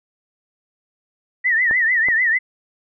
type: tone with vibrato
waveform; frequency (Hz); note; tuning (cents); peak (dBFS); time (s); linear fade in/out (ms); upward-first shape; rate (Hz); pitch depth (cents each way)
sine; 1900; A#6; +33; -14; 1.44-2.39; 20; triangle; 6.7; 150
type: clicks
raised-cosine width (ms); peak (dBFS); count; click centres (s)
1; -15 / -15; 2; 1.711 / 2.086
effects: none